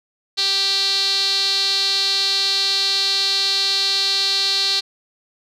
sawtooth tone with band-pass filter, 392 Hz, G4, in tune, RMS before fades -19 dBFS, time 0.37-4.81 s, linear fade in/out 20 ms, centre 4200 Hz, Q 8.2, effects none

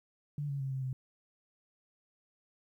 sine tone with pitch steps, 145.9 / 139.9 / 134.7 / 132.8 / 130.1 Hz, D3 / C#3 / C#3 / C3 / C3, -11 / +16 / -49 / +26 / -9 cents, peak -33 dBFS, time 0.38-0.93 s, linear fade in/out 2 ms, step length 110 ms, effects 12-bit

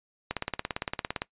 click train, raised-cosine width 0.3 ms, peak -13 dBFS, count 17, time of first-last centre 0.31-1.219 s, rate 17.6 Hz, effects noise-tail reverb RT60 0.1 s tail -20 dB re dry + resampled to 8000 Hz

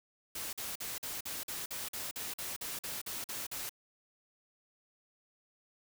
white noise bursts, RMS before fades -40 dBFS, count 15, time 0.35-3.694 s, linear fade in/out 5 ms, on 180 ms, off 46 ms, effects none

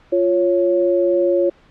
sine tone pair together, 348.8 / 553.7 Hz, F4 / C#5, -2 / -2 cents, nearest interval minor sixth, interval 800 cents, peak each -16 dBFS, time 0.12-1.5 s, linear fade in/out 10 ms, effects pink hiss -51 dBFS RMS until 1.7 s + low-pass 3000 Hz 12 dB/octave

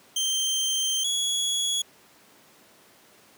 25% pulse tone pair in turn, 3143 / 3356 Hz, G7 / G#7, +4 / +17 cents, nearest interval minor second, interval 113 cents, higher second, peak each -20 dBFS, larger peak neither, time 0.16-1.04 / 1.04-1.82 s, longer first, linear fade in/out 5 ms, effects pink hiss -55 dBFS RMS until 3.37 s + high-pass 200 Hz 12 dB/octave

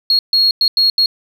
sine tone bursts at uneven times, 4299 Hz, C8, 46 cents sharp, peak -8 dBFS, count 5, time 0.1-0.19 / 0.33-0.51 / 0.61-0.68 / 0.77-0.9 / 0.98-1.06 s, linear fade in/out 2 ms, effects tanh soft clip ceiling -5 dBFS

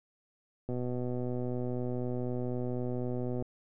click train, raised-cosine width 2 ms, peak -23 dBFS, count 340, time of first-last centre 0.69-3.424 s, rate 124 Hz, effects none

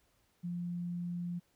sine tone, 174.61 Hz, F3, in tune, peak -35 dBFS, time 0.43-1.4 s, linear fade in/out 20 ms, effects pink hiss -73 dBFS RMS until 1.55 s

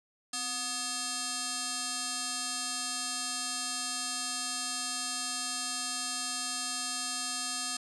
sine tone with frequency modulation, 1710 Hz, A6, 50 cents flat, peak -32 dBFS, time 0.33-7.77 s, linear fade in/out 5 ms, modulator 984 Hz, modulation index 7.8, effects none

